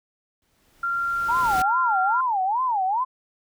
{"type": "noise with exponential growth", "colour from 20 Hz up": "pink", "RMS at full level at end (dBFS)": -30, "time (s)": [0.42, 1.62], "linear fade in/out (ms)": 1, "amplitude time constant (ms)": 260}
{"type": "tone", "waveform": "sine", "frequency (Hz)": 1383, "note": "F6", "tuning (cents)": -17, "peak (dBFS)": -22, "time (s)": [0.83, 2.21], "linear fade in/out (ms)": 5}
{"type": "tone with vibrato", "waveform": "sine", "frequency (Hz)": 880, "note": "A5", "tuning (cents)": 0, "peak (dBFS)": -20, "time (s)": [1.28, 3.05], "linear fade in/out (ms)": 20, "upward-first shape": "sine", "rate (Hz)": 2.4, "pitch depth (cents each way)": 290}
{"effects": []}